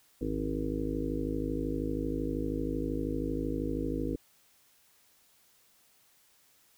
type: harmonic tone with a mistuned harmonic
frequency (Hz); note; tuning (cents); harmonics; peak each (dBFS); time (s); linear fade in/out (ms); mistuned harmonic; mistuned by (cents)
52.8; G#1; +29; 1 / 2 / 3 / 5 / 6 / 7 / 8 / 9; -37 / -45 / -40 / -35 / -36 / -43 / -41 / -39; 0.21-4.16; 5; 1; +57
effects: white hiss -65 dBFS RMS until 6.77 s